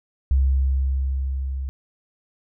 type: tone with level ramp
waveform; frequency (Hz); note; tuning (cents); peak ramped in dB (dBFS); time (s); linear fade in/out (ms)
sine; 66.8; C2; +36; -14 to -25; 0.31-1.69; 0
effects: none